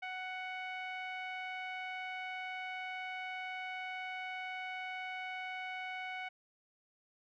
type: tone with low-pass filter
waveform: sawtooth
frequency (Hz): 743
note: F#5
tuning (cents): +7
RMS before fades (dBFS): -42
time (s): 0.02-6.29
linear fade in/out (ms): 10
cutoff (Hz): 2400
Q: 3.6
effects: none